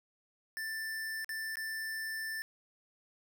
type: tone with dropouts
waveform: square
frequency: 1772 Hz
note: A6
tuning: 12 cents sharp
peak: -37 dBFS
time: 0.57-2.42 s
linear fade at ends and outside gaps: 0 ms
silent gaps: 1.245-1.292 / 1.556-1.57 s
effects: none